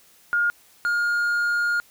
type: tone pair in turn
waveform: sine / triangle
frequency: 1420 / 1420 Hz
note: F6 / F6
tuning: +28 / +28 cents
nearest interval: unison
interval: 0 cents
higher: neither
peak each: -18 dBFS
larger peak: neither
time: 0.33-0.5 / 0.85-1.8 s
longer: second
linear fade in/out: 0 ms
effects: white hiss -55 dBFS RMS until 1.9 s